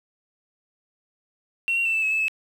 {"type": "tone with pitch steps", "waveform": "sine", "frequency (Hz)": [2726, 2750, 2675, 2642, 2575, 2617, 2595], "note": ["F7", "F7", "E7", "E7", "E7", "E7", "E7"], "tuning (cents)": [-43, -27, 25, 3, -41, -13, -28], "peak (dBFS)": -19, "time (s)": [1.68, 2.282], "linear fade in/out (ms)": 0, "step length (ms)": 86, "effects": ["tanh soft clip ceiling -17 dBFS", "8-bit"]}